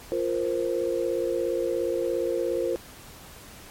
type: chord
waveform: sine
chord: F suspended fourth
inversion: none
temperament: equal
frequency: 349.2 / 466.2 / 523.3 Hz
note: F4 / Bb4 / C5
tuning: 0 / 0 / 0 cents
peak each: -28 dBFS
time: 0.12-2.76 s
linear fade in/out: 0 ms
effects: pink hiss -46 dBFS RMS until 3.7 s + MP3 64 kbps